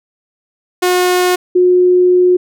sawtooth / sine tone pair in turn, 361.4 / 361.4 Hz, F#4 / F#4, -41 / -41 cents, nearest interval unison, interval 0 cents, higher neither, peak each -6 dBFS, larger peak neither, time 0.82-1.36 / 1.55-2.37 s, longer second, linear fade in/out 10 ms, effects none

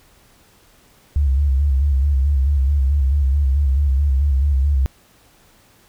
sine tone with vibrato, 69.3 Hz, C#2, in tune, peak -13 dBFS, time 1.16-4.86 s, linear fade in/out 0 ms, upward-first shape square, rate 4.6 Hz, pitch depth 73 cents each way, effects pink hiss -53 dBFS RMS until 5.88 s

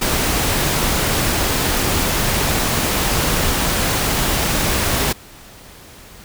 pink noise, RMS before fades -18 dBFS, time 0.01-5.13 s, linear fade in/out 10 ms, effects pink hiss -41 dBFS RMS until 6.24 s

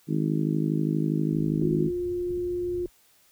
harmonic tone, 52.4 Hz, G#1, 16 cents sharp, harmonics 3 / 4 / 5 / 6 / 7 / 8, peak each -26 / -30 / -30 / -29 / -36 / -40 dBFS, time 0.07-1.91 s, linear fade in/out 50 ms
white low-pass noise, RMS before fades -44 dBFS, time 1.31-2.9 s, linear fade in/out 50 ms, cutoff 110 Hz, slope 24 dB/octave
sine tone, 354.3 Hz, F4, 25 cents sharp, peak -26 dBFS, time 1.62-2.86 s, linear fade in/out 2 ms
clicks, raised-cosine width 5 ms, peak -30 dBFS, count 4, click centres 1.644 / 1.865 / 2.307 / 2.376 s
effects white hiss -61 dBFS RMS until 3.31 s

